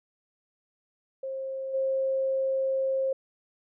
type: tone with level steps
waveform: sine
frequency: 533 Hz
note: C5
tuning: 32 cents sharp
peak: -31 / -24 dBFS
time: 1.23-3.13 s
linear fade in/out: 5 ms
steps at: 1.73 s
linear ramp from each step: 20 ms
effects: none